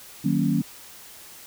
sine chord, D# minor seventh, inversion none, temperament equal with one note detuned, 155.56 / 187.25 / 233.1 / 277.2 Hz, D#3 / F#3 / A#3 / C#4, 0 / +21 / 0 / 0 cents, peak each -25 dBFS, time 0.24-0.62 s, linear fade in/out 10 ms, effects white hiss -45 dBFS RMS until 1.46 s

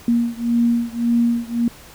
sine beating tone pair, 234.8 / 236.6 Hz, A#3 / A#3, +13 / +26 cents, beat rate 1.8 Hz, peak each -18 / -19 dBFS, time 0.08-1.68 s, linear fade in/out 2 ms, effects pink hiss -43 dBFS RMS until 1.94 s

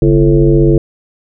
sine tone with frequency modulation, 240 Hz, B3, 49 cents flat, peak -5 dBFS, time 0.02-0.78 s, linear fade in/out 2 ms, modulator 99 Hz, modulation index 2.1, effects none

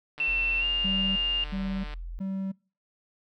click train, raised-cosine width 0.3 ms, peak -27 dBFS, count 263, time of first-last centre 0.18-1.938 s, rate 149 Hz
sine tone with pitch glide, 2692 to 2811 Hz, E7 to F7, +36 to +11 cents, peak -24 dBFS, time 0.2-1.44 s, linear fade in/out 2 ms, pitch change +75 cents, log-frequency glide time 0.59-0.65 s
sine tone, 42.47 Hz, F1, 48 cents flat, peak -34 dBFS, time 0.28-2.19 s, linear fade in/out 0 ms
triangle tone bursts, 192.5 Hz, G3, 31 cents flat, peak -27 dBFS, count 3, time 0.84-2.52 s, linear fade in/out 10 ms, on 320 ms, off 360 ms
effects noise-tail reverb RT60 0.4 s tail -26 dB re dry

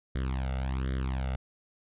sawtooth tone with flanger, 65.41 Hz, C2, in tune, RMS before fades -31 dBFS, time 0.15-1.36 s, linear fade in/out 5 ms, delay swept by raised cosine 0.57 to 1.45 ms, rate 1.3 Hz, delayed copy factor +0.95, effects resampled to 8000 Hz

